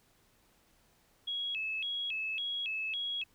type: tone with vibrato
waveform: sine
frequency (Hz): 2937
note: F#7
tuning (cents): -13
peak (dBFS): -33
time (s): 1.27-3.24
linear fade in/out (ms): 10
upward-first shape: square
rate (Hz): 1.8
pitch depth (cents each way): 210
effects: pink hiss -68 dBFS RMS until 3.34 s